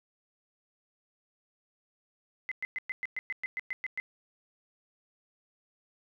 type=tone bursts; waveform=sine; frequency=2041 Hz; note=C7; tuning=44 cents flat; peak=-31 dBFS; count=12; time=2.49-4 s; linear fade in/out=0 ms; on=25 ms; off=110 ms; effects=none